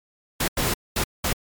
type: noise bursts at uneven times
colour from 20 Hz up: pink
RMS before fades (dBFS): -23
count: 4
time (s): 0.4-0.48 / 0.57-0.74 / 0.96-1.04 / 1.24-1.33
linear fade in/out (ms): 5
effects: MP3 96 kbps